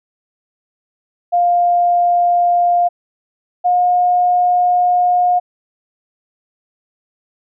sine tone pair in turn, 702 / 716.3 Hz, F5 / F5, +9 / +44 cents, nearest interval unison, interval 35 cents, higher second, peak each -10 dBFS, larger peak neither, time 1.32-2.89 / 3.64-5.4 s, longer second, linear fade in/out 20 ms, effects none

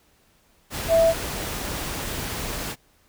sine tone in noise, 659.3 Hz, E5, in tune, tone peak -14 dBFS, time 0.88-1.14 s, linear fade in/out 50 ms, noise pink, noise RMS -30 dBFS, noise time 0.7-2.76 s, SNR +13 dB, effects pink hiss -61 dBFS RMS until 3.08 s

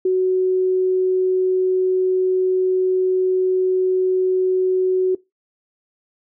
sine tone, 371.7 Hz, F#4, 8 cents sharp, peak -14 dBFS, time 0.05-5.15 s, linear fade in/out 5 ms, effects noise-tail reverb RT60 0.2 s tail -21 dB re dry

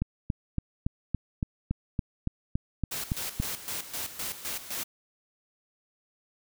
click train, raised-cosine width 5 ms, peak -15 dBFS, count 13, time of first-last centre 0.02-3.4 s, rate 3.55 Hz
white noise with tremolo, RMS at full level -34 dBFS, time 2.91-4.84 s, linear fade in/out 10 ms, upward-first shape square, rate 3.9 Hz, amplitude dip 70%
effects none

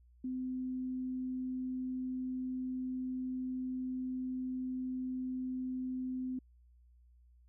sine tone, 256.2 Hz, C4, 36 cents flat, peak -35 dBFS, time 0.24-6.39 s, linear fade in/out 5 ms, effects added 60 Hz sine -60 dBFS peak until 7.48 s

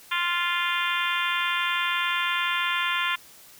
harmonic tone, 348.6 Hz, F4, 3 cents flat, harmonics 3 / 4 / 5 / 6 / 7 / 8 / 9 / 10, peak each -29 / -30 / -31 / -32 / -32 / -33 / -34 / -34 dBFS, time 0.11-3.16 s, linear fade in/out 10 ms, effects white hiss -50 dBFS RMS until 3.59 s

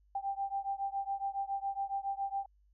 sine beating tone pair, 786 / 793.2 Hz, G5 / G5, +4 / +20 cents, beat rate 7.2 Hz, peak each -36 / -37 dBFS, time 0.15-2.46 s, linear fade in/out 5 ms, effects added 50 Hz sine -64 dBFS peak until 2.73 s

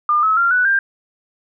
sine tone with pitch steps, 1205 / 1291.5 / 1384.2 / 1483.5 / 1590 Hz, D6 / E6 / F6 / F#6 / G6, +44 / -36 / -16 / +4 / +24 cents, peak -12 dBFS, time 0.09-0.79 s, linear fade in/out 2 ms, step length 140 ms, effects none

